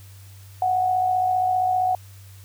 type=tone with amplitude modulation; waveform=sine; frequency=738 Hz; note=F#5; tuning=5 cents flat; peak=-16 dBFS; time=0.62-1.95 s; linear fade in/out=2 ms; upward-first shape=sine; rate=55.2 Hz; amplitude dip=45%; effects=added 97 Hz sine -42 dBFS peak until 2.44 s + white hiss -52 dBFS RMS until 2.44 s